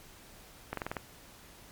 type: slowing click train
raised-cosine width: 0.5 ms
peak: -19 dBFS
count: 6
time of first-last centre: 0.73-0.968 s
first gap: 43 ms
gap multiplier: 1.05
effects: pink hiss -54 dBFS RMS until 1.71 s + MP3 96 kbps